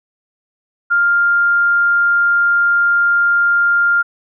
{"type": "tone", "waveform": "sine", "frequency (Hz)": 1400, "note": "F6", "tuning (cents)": 4, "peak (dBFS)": -10, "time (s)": [0.9, 4.03], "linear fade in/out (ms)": 20, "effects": []}